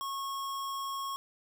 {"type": "tone", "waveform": "square", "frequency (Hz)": 1094, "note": "C#6", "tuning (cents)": -23, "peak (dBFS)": -35, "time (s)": [0.01, 1.16], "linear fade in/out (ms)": 0, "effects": []}